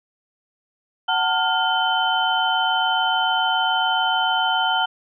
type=tone cluster; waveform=sine; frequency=747 / 894 / 1411 / 3070 Hz; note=F#5 / A5 / F6 / G7; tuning=+16 / +27 / +17 / -37 cents; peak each=-23 dBFS; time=1.08-4.86 s; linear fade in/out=10 ms; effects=none